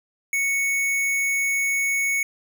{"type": "tone", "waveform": "square", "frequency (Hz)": 2217, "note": "C#7", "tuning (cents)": 0, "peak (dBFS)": -21, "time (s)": [0.33, 2.23], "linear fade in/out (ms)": 2, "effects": []}